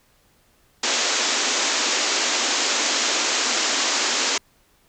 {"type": "band-pass noise", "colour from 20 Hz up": "white", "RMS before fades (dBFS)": -22, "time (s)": [0.83, 4.38], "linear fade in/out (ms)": 5, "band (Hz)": [230, 7400], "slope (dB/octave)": 96, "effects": ["pink hiss -60 dBFS RMS until 4.88 s"]}